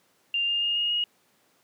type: tone with pitch steps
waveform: sine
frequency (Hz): 2794 / 2815 / 2836 / 2858 / 2879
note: F7 / F7 / F7 / F7 / F#7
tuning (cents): 0 / +13 / +26 / +39 / -48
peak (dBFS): -23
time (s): 0.34-1.04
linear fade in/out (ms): 2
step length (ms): 140
effects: pink hiss -65 dBFS RMS until 1.63 s + high-pass 200 Hz 12 dB/octave